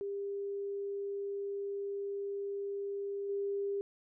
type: tone with level steps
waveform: sine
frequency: 400 Hz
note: G4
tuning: 35 cents sharp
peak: -35 / -32 dBFS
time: 0.01-3.81 s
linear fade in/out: 0 ms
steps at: 3.29 s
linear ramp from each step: 5 ms
effects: none